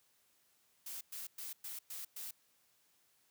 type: noise bursts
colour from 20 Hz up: blue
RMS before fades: -45 dBFS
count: 6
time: 0.86-2.31 s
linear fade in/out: 5 ms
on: 150 ms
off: 110 ms
effects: white hiss -73 dBFS RMS until 3.3 s + high-pass 60 Hz 12 dB/octave